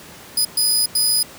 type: tone bursts at uneven times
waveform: 20% pulse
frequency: 4978 Hz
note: D#8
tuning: in tune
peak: -9 dBFS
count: 3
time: 0.37-0.45 / 0.57-0.86 / 0.95-1.23 s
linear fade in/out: 5 ms
effects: pink hiss -40 dBFS RMS until 1.38 s + high-pass 100 Hz 12 dB/octave